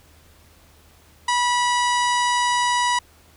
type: harmonic tone with a mistuned harmonic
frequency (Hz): 976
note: B5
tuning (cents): -21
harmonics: 1 / 2 / 3 / 4 / 5 / 6 / 7 / 8 / 9 / 10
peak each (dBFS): -19 / -25 / -29 / -31 / -33 / -35 / -36 / -37 / -38 / -39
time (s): 1.28-2.99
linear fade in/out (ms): 5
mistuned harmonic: 4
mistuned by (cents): -27
effects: added 78 Hz sine -54 dBFS peak until 3.36 s + pink hiss -54 dBFS RMS until 3.36 s